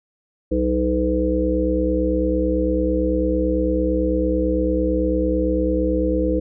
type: harmonic tone with a mistuned harmonic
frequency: 62.9 Hz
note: B1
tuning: 32 cents sharp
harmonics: 1 / 3 / 5 / 7 / 8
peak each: -23 / -27 / -21 / -28 / -22 dBFS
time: 0.51-6.4 s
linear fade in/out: 10 ms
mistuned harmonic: 7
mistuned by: -24 cents
effects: none